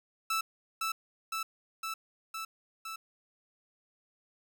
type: tone with echo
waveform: sawtooth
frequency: 1318 Hz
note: E6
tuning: 1 cent flat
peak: -25 dBFS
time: 0.3-0.41 s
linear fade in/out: 5 ms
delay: 510 ms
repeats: 5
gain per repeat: -2 dB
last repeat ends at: 2.96 s
effects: none